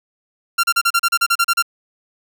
sawtooth tone bursts, 1377 Hz, F6, 25 cents flat, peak -9 dBFS, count 12, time 0.58-1.625 s, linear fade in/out 10 ms, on 55 ms, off 35 ms, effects none

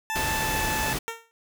20% pulse tone with pitch glide, 880 to 872.9 Hz, A5 to A5, 0 to -14 cents, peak -22 dBFS, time 0.1-0.93 s, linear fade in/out 0 ms, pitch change -14 cents, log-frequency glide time 0.34-0.61 s
pink noise, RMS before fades -29 dBFS, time 0.15-0.99 s, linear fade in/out 10 ms
10% pulse tone with exponential decay, 457.3 Hz, A#4, 33 cents flat, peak -19 dBFS, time 1.08-1.31 s, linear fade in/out 0 ms, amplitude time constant 48 ms
effects none

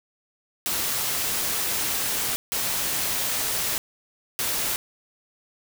white noise bursts at uneven times, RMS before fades -26 dBFS, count 3, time 0.66-2.36 / 2.52-3.78 / 4.39-4.76 s, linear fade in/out 0 ms, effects none

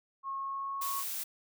sine tone with pitch glide, 1087 to 1100.9 Hz, C#6 to C#6, -34 to -12 cents, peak -34 dBFS, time 0.23-1.04 s, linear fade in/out 50 ms, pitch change +22 cents, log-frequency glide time 0.36-0.8 s
blue noise, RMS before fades -37 dBFS, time 0.81-1.24 s, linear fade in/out 10 ms
effects none

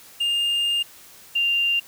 triangle / sine tone pair in turn, 2813 / 2790 Hz, F7 / F7, +12 / -2 cents, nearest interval unison, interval 14 cents, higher first, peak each -18 dBFS, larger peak neither, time 0.2-0.83 / 1.35-1.8 s, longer first, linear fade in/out 10 ms, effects white hiss -47 dBFS RMS until 1.87 s

